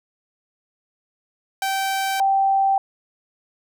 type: tone pair in turn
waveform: sawtooth / sine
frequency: 776 / 780.4 Hz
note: G5 / G5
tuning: -18 / -8 cents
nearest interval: unison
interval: 10 cents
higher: second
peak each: -17 / -15 dBFS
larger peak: second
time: 1.62-2.2 / 2.2-2.78 s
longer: neither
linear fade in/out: 2 ms
effects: none